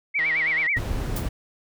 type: tone with vibrato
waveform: sine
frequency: 2093 Hz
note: C7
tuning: in tune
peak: -20 dBFS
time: 0.14-0.79 s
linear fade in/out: 20 ms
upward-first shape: sine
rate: 9.2 Hz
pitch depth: 190 cents each way
type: click train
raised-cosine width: 0.3 ms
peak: -21 dBFS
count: 76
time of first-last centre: 0.19-0.665 s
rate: 158 Hz
type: noise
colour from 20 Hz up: brown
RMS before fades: -27 dBFS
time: 0.76-1.29 s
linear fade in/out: 10 ms
type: noise with exponential decay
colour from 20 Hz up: blue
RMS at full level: -28 dBFS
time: 1.16-1.29 s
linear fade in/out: 5 ms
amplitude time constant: 28 ms
effects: none